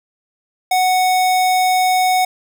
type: tone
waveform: square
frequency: 740 Hz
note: F#5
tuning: in tune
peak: -13 dBFS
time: 0.71-2.25 s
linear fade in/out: 5 ms
effects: none